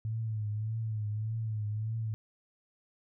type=tone with vibrato; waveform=sine; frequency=108.8 Hz; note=A2; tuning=19 cents flat; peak=-31 dBFS; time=0.05-2.14 s; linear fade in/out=0 ms; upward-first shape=triangle; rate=1.7 Hz; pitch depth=74 cents each way; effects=none

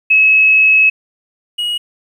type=tone pair in turn; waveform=sine / triangle; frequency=2576 / 2897 Hz; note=E7 / F#7; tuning=-41 / -37 cents; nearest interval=major second; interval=204 cents; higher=second; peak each=-6 / -14 dBFS; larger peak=first; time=0.1-0.9 / 1.58-1.78 s; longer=first; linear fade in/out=10 ms; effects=8-bit

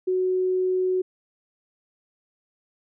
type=tone; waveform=sine; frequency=370 Hz; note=F#4; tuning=in tune; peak=-20 dBFS; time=0.07-1.02 s; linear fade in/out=10 ms; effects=none

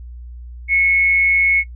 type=tone with amplitude modulation; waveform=sine; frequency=2192 Hz; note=C#7; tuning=20 cents flat; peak=-10 dBFS; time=0.68-1.64 s; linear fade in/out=50 ms; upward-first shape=sine; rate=176 Hz; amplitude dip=35%; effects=noise-tail reverb RT60 0.1 s tail -20 dB re dry + added 60 Hz sine -31 dBFS peak until 1.75 s

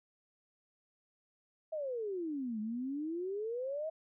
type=exponential two-way sweep; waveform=sine; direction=down then up; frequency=650 to 209.5 to 650 Hz; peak=-35 dBFS; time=1.72-3.9 s; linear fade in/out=10 ms; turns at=2.6 s; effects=none

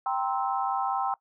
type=chord; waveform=sine; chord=C dominant seventh; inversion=second; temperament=just; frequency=784.9 / 941.9 / 1046.5 / 1308.1 Hz; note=G5 / Bb5 / C6 / E6; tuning=+2 / +18 / 0 / -14 cents; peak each=-28 / -33 / -32 / -33 dBFS; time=0.06-1.14 s; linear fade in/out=2 ms; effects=noise-tail reverb RT60 0.1 s tail -20 dB re dry

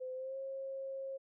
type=tone with pitch glide; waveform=sine; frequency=513 to 538.5 Hz; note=C5 to C5; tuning=-34 to +50 cents; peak=-39 dBFS; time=0-1.18 s; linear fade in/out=20 ms; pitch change=+84 cents; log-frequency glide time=0.14-0.37 s; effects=none

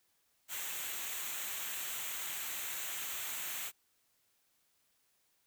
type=noise with comb filter; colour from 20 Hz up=white; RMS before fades=-40 dBFS; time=0.48-3.72 s; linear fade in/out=50 ms; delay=0.2 ms; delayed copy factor=-0.65; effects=white hiss -75 dBFS RMS until 5.46 s

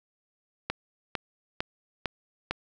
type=click train; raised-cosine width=0.3 ms; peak=-12 dBFS; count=5; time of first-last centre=0.7-2.51 s; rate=2.21 Hz; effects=none

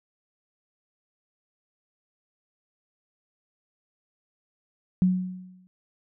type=tone with exponential decay; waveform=sine; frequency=183.8 Hz; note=F#3; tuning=11 cents flat; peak=-15 dBFS; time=5.02-5.67 s; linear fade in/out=0 ms; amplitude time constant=140 ms; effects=none

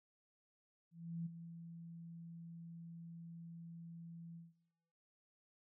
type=tone with ADSR envelope; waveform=sine; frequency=167.6 Hz; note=E3; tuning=29 cents sharp; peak=-39 dBFS; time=0.91-4.53 s; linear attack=350 ms; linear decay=13 ms; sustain=-11 dB; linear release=170 ms; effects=noise-tail reverb RT60 0.9 s tail -18 dB re dry

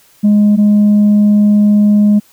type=tone pair in turn; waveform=sine; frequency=207.7 / 207.7 Hz; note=G#3 / G#3; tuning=0 / 0 cents; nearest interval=unison; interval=0 cents; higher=neither; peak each=-3 dBFS; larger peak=neither; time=0.23-0.57 / 0.57-2.2 s; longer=second; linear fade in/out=20 ms; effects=tanh soft clip ceiling -4 dBFS + white hiss -48 dBFS RMS until 2.32 s

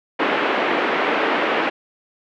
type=band-pass noise; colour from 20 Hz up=pink; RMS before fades=-20 dBFS; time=0.19-1.7 s; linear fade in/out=10 ms; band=290 to 2700 Hz; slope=24 dB/octave; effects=none

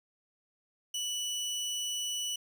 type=tone; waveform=25% pulse; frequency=2960 Hz; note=F#7; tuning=in tune; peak=-29 dBFS; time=0.94-2.36 s; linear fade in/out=5 ms; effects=none

